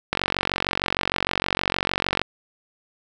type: click train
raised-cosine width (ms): 0.3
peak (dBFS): -4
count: 98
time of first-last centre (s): 0.13-2.216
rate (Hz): 46.5
effects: none